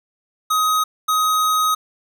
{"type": "tone bursts at uneven times", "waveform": "square", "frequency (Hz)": 1259, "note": "D#6", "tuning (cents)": 20, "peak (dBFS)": -16, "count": 2, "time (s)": [[0.5, 0.84], [1.08, 1.75]], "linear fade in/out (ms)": 10, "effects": []}